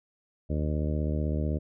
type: harmonic tone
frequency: 75.9 Hz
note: D#2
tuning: 42 cents flat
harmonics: 1 / 2 / 3 / 4 / 5 / 6 / 7 / 8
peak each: -28 / -32 / -35 / -37 / -41 / -42 / -42 / -41 dBFS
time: 0.49-1.59 s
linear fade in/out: 20 ms
effects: none